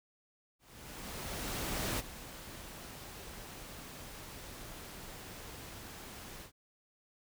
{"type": "noise with ADSR envelope", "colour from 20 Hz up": "pink", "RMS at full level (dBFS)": -35, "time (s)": [0.59, 6.52], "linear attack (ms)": 1400, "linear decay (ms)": 25, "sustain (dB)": -13, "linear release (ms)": 97, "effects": []}